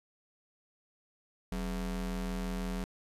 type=ring-modulated tone; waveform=square; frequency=115.3 Hz; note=A#2; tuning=19 cents flat; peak=-31 dBFS; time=1.52-2.84 s; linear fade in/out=0 ms; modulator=72.3 Hz; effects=resampled to 32000 Hz + 11-bit